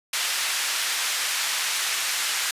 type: band-pass noise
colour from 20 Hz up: pink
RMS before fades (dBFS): -26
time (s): 0.13-2.51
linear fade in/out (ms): 5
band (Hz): 1700 to 11000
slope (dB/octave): 12
effects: resampled to 32000 Hz